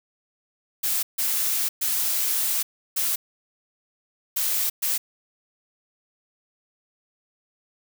blue noise bursts at uneven times, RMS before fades -24 dBFS, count 6, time 0.83-1.03 / 1.18-1.69 / 1.81-2.63 / 2.96-3.16 / 4.36-4.7 / 4.82-4.98 s, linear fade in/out 10 ms, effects none

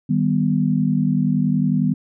sine chord, Eb augmented, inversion none, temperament equal, 155.56 / 196 / 246.9 Hz, Eb3 / G3 / B3, 0 / 0 / 0 cents, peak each -20 dBFS, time 0.09-1.94 s, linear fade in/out 10 ms, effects none

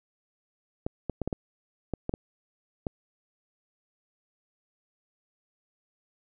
clicks, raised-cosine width 2 ms, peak -16 dBFS, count 9, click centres 0.865 / 1.097 / 1.217 / 1.276 / 1.328 / 1.937 / 2.094 / 2.139 / 2.868 s, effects none

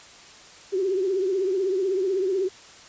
sine tone with vibrato, 380 Hz, F#4, 46 cents sharp, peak -21 dBFS, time 0.72-2.49 s, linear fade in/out 20 ms, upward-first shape triangle, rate 16 Hz, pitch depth 110 cents each way, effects white hiss -47 dBFS RMS until 2.88 s + resampled to 16000 Hz

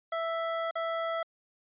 25% pulse tone with dropouts, 660 Hz, E5, 2 cents sharp, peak -26 dBFS, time 0.12-1.23 s, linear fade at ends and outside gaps 5 ms, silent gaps 0.711-0.754 s, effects resampled to 8000 Hz

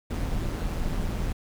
brown noise with amplitude modulation, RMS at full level -26 dBFS, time 0.1-1.33 s, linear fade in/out 10 ms, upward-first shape sine, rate 166 Hz, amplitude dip 50%, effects none

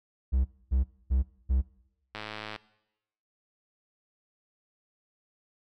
triangle tone bursts, 64.8 Hz, C2, 16 cents flat, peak -20 dBFS, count 4, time 0.32-1.62 s, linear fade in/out 20 ms, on 130 ms, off 260 ms
click train, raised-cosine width 0.3 ms, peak -21 dBFS, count 45, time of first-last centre 2.15-2.561 s, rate 107 Hz
effects noise-tail reverb RT60 0.9 s tail -20 dB re dry

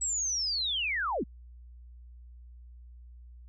sine linear sweep, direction down, 7890 to 155.7 Hz, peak -28 dBFS, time 0.01-1.24 s, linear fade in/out 10 ms, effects added 60 Hz sine -47 dBFS peak until 3.48 s

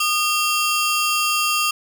sawtooth ring-modulated tone, 1977 Hz, B6, 1 cent sharp, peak -11 dBFS, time 0-1.71 s, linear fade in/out 5 ms, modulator 752 Hz, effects none

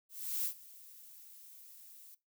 violet noise with ADSR envelope, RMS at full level -34 dBFS, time 0.09-2.15 s, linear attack 360 ms, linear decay 85 ms, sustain -21 dB, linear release 9 ms, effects noise-tail reverb RT60 0.2 s tail -18 dB re dry

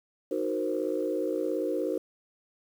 sine chord, C half-diminished seventh, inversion first, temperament equal, 311.1 / 370 / 466.2 / 523.3 Hz, Eb4 / Gb4 / Bb4 / C5, 0 / 0 / 0 / 0 cents, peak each -32 dBFS, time 0.31-1.98 s, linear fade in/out 5 ms, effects tanh soft clip ceiling -17 dBFS + 9-bit

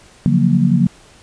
sine chord, Gb major seventh, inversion second, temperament equal with one note detuned, 141.91 / 174.61 / 185 / 233.1 Hz, Db3 / F3 / Gb3 / Bb3, +41 / 0 / 0 / 0 cents, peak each -16 dBFS, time 0.26-0.87 s, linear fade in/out 0 ms, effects pink hiss -46 dBFS RMS until 1.22 s + resampled to 22050 Hz

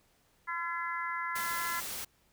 harmonic tone, 340 Hz, F4, 46 cents flat, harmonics 3 / 4 / 5 / 6, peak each -37 / -38 / -39 / -40 dBFS, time 0.47-1.81 s, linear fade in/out 20 ms
white noise, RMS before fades -39 dBFS, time 1.35-2.05 s, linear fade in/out 10 ms
effects pink hiss -69 dBFS RMS until 2.32 s

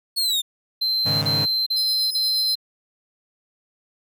40% pulse linear sweep, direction down, 4399 to 3572 Hz, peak -18 dBFS, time 0.16-0.42 s, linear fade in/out 20 ms
triangle tone bursts, 4106 Hz, C8, 33 cents flat, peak -18 dBFS, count 4, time 0.81-2.555 s, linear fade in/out 10 ms, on 410 ms, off 35 ms
sawtooth chord, Ab suspended fourth, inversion none, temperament equal, 103.83 / 138.59 / 155.56 Hz, Ab2 / Db3 / Eb3, 0 / 0 / 0 cents, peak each -24 dBFS, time 1.05-1.46 s, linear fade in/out 20 ms
sawtooth tone with tremolo, 5080 Hz, D#8, 35 cents sharp, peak -23 dBFS, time 1.76-2.55 s, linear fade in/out 10 ms, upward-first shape sine, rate 8.4 Hz, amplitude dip 55%
effects none

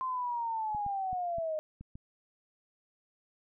sine linear sweep, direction down, 1046.5 to 612 Hz, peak -31 dBFS, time 0.01-1.59 s, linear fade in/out 0 ms
clicks, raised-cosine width 5 ms, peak -33 dBFS, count 6, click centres 0.748 / 0.864 / 1.13 / 1.384 / 1.81 / 1.955 s
effects none

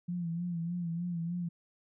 sine tone with vibrato, 171.5 Hz, F3, 31 cents flat, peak -32 dBFS, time 0.08-1.49 s, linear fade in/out 10 ms, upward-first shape sine, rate 3.3 Hz, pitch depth 60 cents each way, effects none

